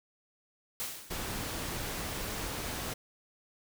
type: noise with exponential decay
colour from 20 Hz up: white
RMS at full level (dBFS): -34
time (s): 0.8-1.4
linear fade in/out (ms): 0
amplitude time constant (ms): 130
type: noise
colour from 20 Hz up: pink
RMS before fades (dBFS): -37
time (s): 1.1-2.94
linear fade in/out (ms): 10
effects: none